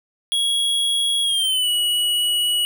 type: tone with pitch glide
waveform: square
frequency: 3322 to 2926 Hz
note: G#7 to F#7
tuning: 0 to -20 cents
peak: -18 dBFS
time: 0.32-2.65 s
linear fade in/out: 0 ms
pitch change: -220 cents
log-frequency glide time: 1.23-1.7 s
effects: none